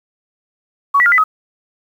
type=tone with pitch steps; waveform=sine; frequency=1124 / 1950 / 1406 / 2001 / 1269 Hz; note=C#6 / B6 / F6 / B6 / D#6; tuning=+24 / -23 / +11 / +22 / +34 cents; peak=-8 dBFS; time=0.94-1.24 s; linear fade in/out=10 ms; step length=60 ms; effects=7-bit